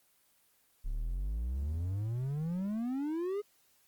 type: exponential sweep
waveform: triangle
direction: up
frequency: 32.7 to 423.2 Hz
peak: -30 dBFS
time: 0.84-3.42 s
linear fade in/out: 20 ms
effects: white hiss -69 dBFS RMS until 3.87 s + Opus 24 kbps